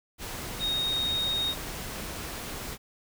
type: tone in noise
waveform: sine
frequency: 3729 Hz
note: A#7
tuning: in tune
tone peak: -26 dBFS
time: 0.59-1.55 s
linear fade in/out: 50 ms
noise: pink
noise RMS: -37 dBFS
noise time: 0.18-2.78 s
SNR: +8 dB
effects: none